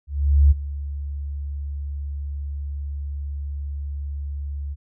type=tone with ADSR envelope; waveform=sine; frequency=71.2 Hz; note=C#2; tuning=47 cents sharp; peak=-9 dBFS; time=0.07-4.76 s; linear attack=440 ms; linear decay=21 ms; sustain=-17 dB; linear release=37 ms; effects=none

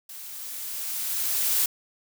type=noise with level ramp; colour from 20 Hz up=blue; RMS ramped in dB=-41 to -22 dBFS; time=0.09-1.66 s; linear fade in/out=5 ms; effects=none

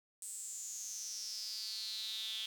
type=tone with high-pass filter sweep; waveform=sawtooth; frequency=219.5 Hz; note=A3; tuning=4 cents flat; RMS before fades=-43 dBFS; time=0.22-2.46 s; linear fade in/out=2 ms; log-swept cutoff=8300 to 3300 Hz; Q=8.5; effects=none

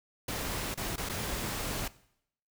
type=noise with dropouts; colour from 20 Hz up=pink; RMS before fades=-35 dBFS; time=0.28-1.88 s; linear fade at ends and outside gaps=5 ms; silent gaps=0.743-0.774 / 0.96-0.978 / 1.09-1.095 s; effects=noise-tail reverb RT60 0.7 s tail -19 dB re dry

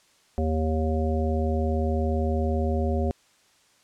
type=harmonic tone; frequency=78.8 Hz; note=D#2; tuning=23 cents sharp; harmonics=1 / 3 / 5 / 7 / 9; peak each=-24 / -29 / -31 / -32 / -34 dBFS; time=0.38-3.11 s; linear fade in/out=0 ms; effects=white hiss -61 dBFS RMS until 3.83 s + low-pass 8000 Hz 12 dB/octave

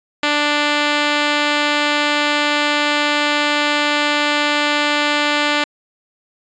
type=tone; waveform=5% pulse; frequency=294.3 Hz; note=D4; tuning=4 cents sharp; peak=-3 dBFS; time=0.23-5.64 s; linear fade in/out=2 ms; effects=resampled to 16000 Hz

